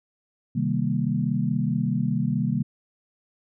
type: chord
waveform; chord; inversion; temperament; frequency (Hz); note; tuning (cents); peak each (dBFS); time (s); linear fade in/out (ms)
sine; C minor seventh; none; equal with one note detuned; 130.81 / 155.56 / 196 / 232.4; C3 / Eb3 / G3 / Bb3; 0 / 0 / 0 / -5; -27; 0.55-2.63; 10
effects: none